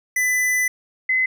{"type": "tone pair in turn", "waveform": ["square", "sine"], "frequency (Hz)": [2000, 2037], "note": ["B6", "C7"], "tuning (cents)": [21, -47], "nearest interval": "unison", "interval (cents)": 32, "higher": "second", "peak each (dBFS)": [-18, -16], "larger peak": "second", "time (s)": [[0.16, 0.68], [1.09, 1.26]], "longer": "first", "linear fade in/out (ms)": 5, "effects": []}